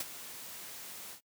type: noise with ADSR envelope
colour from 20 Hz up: white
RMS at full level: -34 dBFS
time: 0-1.21 s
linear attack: 4 ms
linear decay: 30 ms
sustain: -12 dB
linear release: 95 ms
effects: noise-tail reverb RT60 0.1 s tail -24 dB re dry + high-pass 100 Hz 12 dB/octave